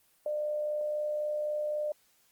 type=tone with amplitude modulation; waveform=sine; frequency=600 Hz; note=D5; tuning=37 cents sharp; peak=-28 dBFS; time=0.26-1.92 s; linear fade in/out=2 ms; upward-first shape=sine; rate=63.8 Hz; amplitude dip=30%; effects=white hiss -67 dBFS RMS until 2.31 s + Opus 24 kbps